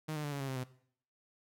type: tone with pitch steps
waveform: sawtooth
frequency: 155.56 / 150.52 / 145.65 / 140.93 / 136.36 / 131.95 / 127.67 Hz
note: D#3 / D3 / D3 / C#3 / C#3 / C3 / C3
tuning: 0 / +43 / -14 / +29 / -28 / +15 / -42 cents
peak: -32 dBFS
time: 0.08-0.64 s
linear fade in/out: 10 ms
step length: 80 ms
effects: noise-tail reverb RT60 0.6 s tail -18 dB re dry